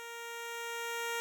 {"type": "tone with level ramp", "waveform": "10% pulse", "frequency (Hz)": 466.7, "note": "A#4", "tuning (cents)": 2, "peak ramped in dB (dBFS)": [-35, -25], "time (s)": [0, 1.2], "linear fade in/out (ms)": 0, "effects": []}